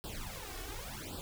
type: noise with flanger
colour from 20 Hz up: pink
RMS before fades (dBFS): -43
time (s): 0.04-1.21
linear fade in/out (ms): 0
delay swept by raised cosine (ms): 0.23 to 2.73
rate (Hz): 0.9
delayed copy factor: +1
effects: none